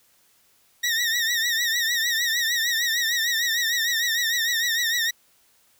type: tone with vibrato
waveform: 20% pulse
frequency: 1864.7 Hz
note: A#6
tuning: in tune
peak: -16 dBFS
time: 0.83-5.11 s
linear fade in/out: 10 ms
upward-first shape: triangle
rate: 6.6 Hz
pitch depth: 100 cents each way
effects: white hiss -61 dBFS RMS until 5.79 s